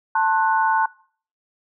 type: chord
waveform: sine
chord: F# diminished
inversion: first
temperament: just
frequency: 888 / 1065.6 / 1480 Hz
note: A5 / C6 / F#6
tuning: +16 / +31 / 0 cents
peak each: -18 / -23 / -23 dBFS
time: 0.15-0.86 s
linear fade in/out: 5 ms
effects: noise-tail reverb RT60 0.5 s tail -22 dB re dry